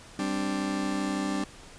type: chord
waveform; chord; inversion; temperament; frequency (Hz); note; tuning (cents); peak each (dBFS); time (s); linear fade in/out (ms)
40% pulse; G suspended fourth; none; just; 196 / 261.3 / 294; G3 / C4 / D4; 0 / -2 / +2; -31 / -34 / -30; 0.19-1.44; 2
effects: pink hiss -49 dBFS RMS until 1.78 s + resampled to 22050 Hz